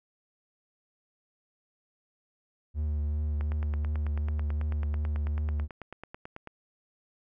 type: tone with vibrato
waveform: triangle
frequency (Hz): 74.7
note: D2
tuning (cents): +30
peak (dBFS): -25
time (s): 2.74-5.68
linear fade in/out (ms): 50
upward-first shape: triangle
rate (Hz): 2.7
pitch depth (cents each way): 28
type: click train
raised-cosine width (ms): 0.5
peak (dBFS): -26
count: 29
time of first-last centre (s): 3.41-6.473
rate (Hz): 9.14
effects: none